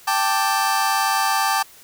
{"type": "chord", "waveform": "sawtooth", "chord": "G suspended second", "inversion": "none", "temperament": "just", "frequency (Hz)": [784, 882, 1176], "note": ["G5", "A5", "D6"], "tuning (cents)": [0, 4, 2], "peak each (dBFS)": -18, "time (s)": [0.07, 1.63], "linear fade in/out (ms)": 10, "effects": ["white hiss -47 dBFS RMS until 1.83 s"]}